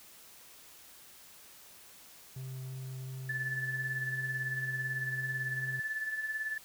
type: tone with vibrato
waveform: triangle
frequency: 130.81 Hz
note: C3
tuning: in tune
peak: -37 dBFS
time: 2.36-5.8 s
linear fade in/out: 5 ms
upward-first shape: sine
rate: 2.8 Hz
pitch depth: 8 cents each way
type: tone with tremolo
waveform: sine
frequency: 1745 Hz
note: A6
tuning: 15 cents flat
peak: -31 dBFS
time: 3.29-6.58 s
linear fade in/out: 5 ms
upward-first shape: sine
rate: 18 Hz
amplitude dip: 55%
effects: white hiss -55 dBFS RMS until 6.64 s